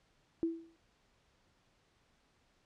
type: tone with exponential decay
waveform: sine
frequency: 330.4 Hz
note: E4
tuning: 4 cents sharp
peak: -27 dBFS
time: 0.43-0.76 s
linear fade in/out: 0 ms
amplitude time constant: 70 ms
effects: pink hiss -72 dBFS RMS until 2.65 s + low-pass 6000 Hz 12 dB/octave